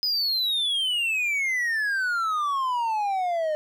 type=exponential sweep; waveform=triangle; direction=down; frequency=5050 to 604 Hz; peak=-21 dBFS; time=0.03-3.55 s; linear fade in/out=0 ms; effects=none